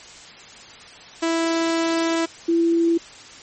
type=tone pair in turn; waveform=sawtooth / sine; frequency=330 / 335.2 Hz; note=E4 / E4; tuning=+2 / +29 cents; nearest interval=unison; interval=27 cents; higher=second; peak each=-15 dBFS; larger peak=neither; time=1.22-2.26 / 2.48-2.98 s; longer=first; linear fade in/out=10 ms; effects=white hiss -42 dBFS RMS until 3.42 s + MP3 32 kbps